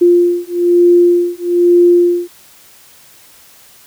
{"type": "beating tone pair", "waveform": "sine", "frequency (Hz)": [349.2, 350.3], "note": ["F4", "F4"], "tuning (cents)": [0, 5], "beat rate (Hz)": 1.1, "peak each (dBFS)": -10, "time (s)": [0.01, 2.28], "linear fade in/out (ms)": 10, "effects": ["white hiss -43 dBFS RMS until 3.86 s"]}